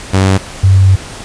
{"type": "tone pair in turn", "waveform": ["sawtooth", "sine"], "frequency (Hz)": [95.7, 95.7], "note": ["G2", "G2"], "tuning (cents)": [-41, -41], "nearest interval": "unison", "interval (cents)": 0, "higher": "neither", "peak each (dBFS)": -3, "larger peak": "neither", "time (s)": [[0.13, 0.38], [0.63, 0.96]], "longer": "second", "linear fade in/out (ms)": 10, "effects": ["pink hiss -28 dBFS RMS until 1.24 s", "resampled to 22050 Hz"]}